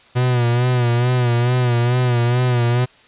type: tone with vibrato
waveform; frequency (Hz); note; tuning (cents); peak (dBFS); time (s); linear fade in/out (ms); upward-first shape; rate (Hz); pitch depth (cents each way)
45% pulse; 122.3; B2; -16; -14; 0.15-2.86; 20; sine; 2.3; 55
effects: white hiss -49 dBFS RMS until 3.07 s + resampled to 8000 Hz